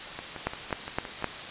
two click trains, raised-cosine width 0.5 ms, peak -21 / -11 dBFS, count 7 / 4, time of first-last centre 0.19-1.224 / 0.47-1.243 s, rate 5.8 / 3.88 Hz, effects white hiss -38 dBFS RMS until 1.5 s + resampled to 8000 Hz

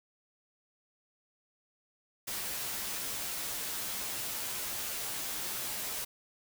white noise with comb filter, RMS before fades -37 dBFS, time 2.27-6.05 s, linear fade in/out 10 ms, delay 12 ms, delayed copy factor -0.65, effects none

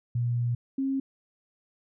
sine tone pair in turn, 120.1 / 269.6 Hz, B2 / C#4, -48 / -48 cents, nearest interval octave + major second, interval 1400 cents, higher second, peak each -24 / -25 dBFS, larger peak first, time 0.15-0.55 / 0.78-1 s, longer first, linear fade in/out 5 ms, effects none

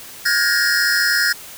square tone cluster, 1425 / 1606 / 1686 / 1871 / 5150 Hz, F6 / G6 / G#6 / A#6 / E8, +34 / +41 / +26 / +6 / -41 cents, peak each -22 dBFS, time 0.25-1.33 s, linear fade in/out 10 ms, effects white hiss -37 dBFS RMS until 1.57 s

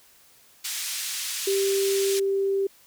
white band-pass noise, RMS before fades -31 dBFS, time 0.64-2.2 s, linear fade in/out 10 ms, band 2300 to 9200 Hz, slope 12 dB/octave
sine tone, 392 Hz, G4, in tune, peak -21 dBFS, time 1.47-2.67 s, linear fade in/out 5 ms
effects white hiss -56 dBFS RMS until 2.86 s

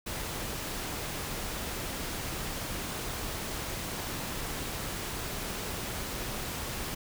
pink noise, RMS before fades -36 dBFS, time 0.06-6.95 s, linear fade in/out 10 ms, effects none

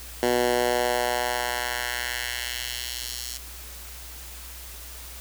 10% pulse tone with high-pass filter sweep, 122.3 Hz, B2, 16 cents flat, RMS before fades -27 dBFS, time 0.23-3.37 s, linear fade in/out 0 ms, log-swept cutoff 320 to 5200 Hz, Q 1.2, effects added 60 Hz sine -42 dBFS peak until 5.2 s + white hiss -42 dBFS RMS until 5.2 s

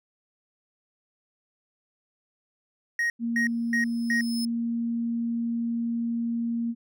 triangle tone bursts, 1877 Hz, A#6, 11 cents sharp, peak -21 dBFS, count 4, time 2.99-4.21 s, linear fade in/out 2 ms, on 110 ms, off 260 ms
sine tone, 233.1 Hz, A#3, in tune, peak -25 dBFS, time 3.19-6.75 s, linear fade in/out 50 ms
sawtooth tone with exponential growth, 5200 Hz, E8, 24 cents flat, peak -28 dBFS, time 3.39-4.45 s, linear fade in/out 2 ms, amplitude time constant 230 ms
effects none

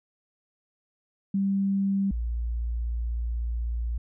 sine tone pair in turn, 196.3 / 58.12 Hz, G3 / A#1, +3 / -4 cents, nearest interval octave + major sixth, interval 2107 cents, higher first, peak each -22 / -26 dBFS, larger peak first, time 1.34-2.11 / 2.11-3.98 s, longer second, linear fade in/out 5 ms, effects none

